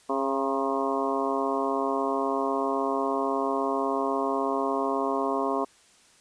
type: harmonic tone with a mistuned harmonic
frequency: 136.3 Hz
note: C#3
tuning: 29 cents flat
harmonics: 2 / 3 / 4 / 5 / 6 / 7 / 8 / 9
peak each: -31 / -30 / -34 / -31 / -39 / -33 / -31 / -41 dBFS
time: 0.09-5.65 s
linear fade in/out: 10 ms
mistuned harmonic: 8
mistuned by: -29 cents
effects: white hiss -58 dBFS RMS until 6.2 s + resampled to 22050 Hz